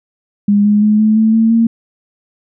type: tone with pitch steps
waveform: sine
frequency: 204.1 / 208 / 212 / 216.1 / 220.3 / 224.5 / 228.8 Hz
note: G#3 / G#3 / G#3 / A3 / A3 / A3 / A#3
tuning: -30 / +3 / +36 / -31 / +2 / +35 / -32 cents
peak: -7 dBFS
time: 0.48-1.67 s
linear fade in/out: 5 ms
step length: 170 ms
effects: none